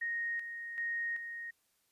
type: tone with tremolo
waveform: sine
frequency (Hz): 1864.7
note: A#6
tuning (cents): 0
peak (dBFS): -33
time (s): 0.01-1.51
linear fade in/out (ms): 10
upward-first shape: square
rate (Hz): 1.3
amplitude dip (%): 55
effects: white hiss -75 dBFS RMS until 1.91 s + resampled to 32000 Hz